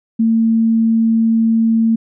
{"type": "tone", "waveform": "sine", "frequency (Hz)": 225.8, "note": "A3", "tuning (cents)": 45, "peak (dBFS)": -10, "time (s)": [0.19, 1.96], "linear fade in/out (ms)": 10, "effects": []}